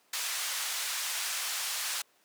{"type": "band-pass noise", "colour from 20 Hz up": "white", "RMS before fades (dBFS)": -34, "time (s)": [0.13, 2.02], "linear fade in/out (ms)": 5, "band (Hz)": [980, 9000], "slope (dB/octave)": 12, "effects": ["pink hiss -66 dBFS RMS until 2.24 s", "high-pass 400 Hz 12 dB/octave"]}